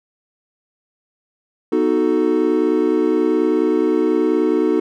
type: chord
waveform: triangle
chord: B dominant seventh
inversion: none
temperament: equal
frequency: 246.9 / 311.1 / 370 / 440 Hz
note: B3 / D#4 / F#4 / A4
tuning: 0 / 0 / 0 / 0 cents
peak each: -21 / -16 / -17 / -18 dBFS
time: 1.72-4.8 s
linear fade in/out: 5 ms
effects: none